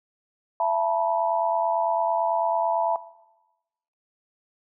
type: tone cluster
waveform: sine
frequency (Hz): 671 / 881 / 970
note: E5 / A5 / B5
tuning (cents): +31 / +2 / -31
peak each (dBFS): -25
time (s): 0.6-2.96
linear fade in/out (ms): 2
effects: noise-tail reverb RT60 1.0 s tail -18 dB re dry